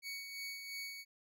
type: tone with tremolo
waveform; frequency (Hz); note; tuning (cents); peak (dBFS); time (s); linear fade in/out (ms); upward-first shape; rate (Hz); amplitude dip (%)
25% pulse; 2235; C#7; +14; -37; 0.02-1.05; 50; sine; 2.9; 45
effects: none